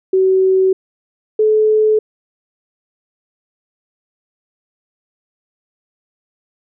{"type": "tone pair in turn", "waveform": "sine", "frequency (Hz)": [378.2, 431.2], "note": ["F#4", "A4"], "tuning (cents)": [38, -35], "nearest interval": "major second", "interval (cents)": 227, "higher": "second", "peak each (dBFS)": -9, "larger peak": "neither", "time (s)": [[0.13, 0.73], [1.39, 1.99]], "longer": "neither", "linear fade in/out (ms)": 5, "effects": []}